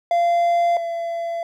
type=tone pair in turn; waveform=triangle; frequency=689 / 676.4 Hz; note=F5 / E5; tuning=-24 / +44 cents; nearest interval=unison; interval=32 cents; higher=first; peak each=-13 / -21 dBFS; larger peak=first; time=0.11-0.77 / 0.77-1.43 s; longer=neither; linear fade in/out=2 ms; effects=none